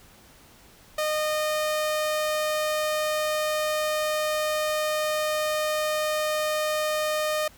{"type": "tone", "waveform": "sawtooth", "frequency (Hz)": 613, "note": "D#5", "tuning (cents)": -26, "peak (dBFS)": -20, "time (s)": [0.98, 7.48], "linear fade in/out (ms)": 5, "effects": ["pink hiss -53 dBFS RMS until 7.57 s"]}